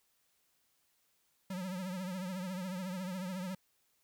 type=tone with vibrato; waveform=square; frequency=185 Hz; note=F#3; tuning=in tune; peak=-38 dBFS; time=1.5-3.55 s; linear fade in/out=5 ms; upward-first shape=triangle; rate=14 Hz; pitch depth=100 cents each way; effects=white hiss -75 dBFS RMS until 4.03 s